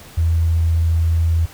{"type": "tone", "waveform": "sine", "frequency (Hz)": 82.41, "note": "E2", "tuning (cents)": 0, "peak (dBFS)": -13, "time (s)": [0.17, 1.46], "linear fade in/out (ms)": 10, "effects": ["pink hiss -41 dBFS RMS until 1.53 s"]}